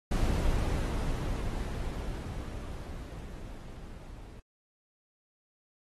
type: noise with level ramp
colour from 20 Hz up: brown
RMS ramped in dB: -27 to -47 dBFS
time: 0.11-4.4 s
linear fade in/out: 5 ms
effects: AAC 32 kbps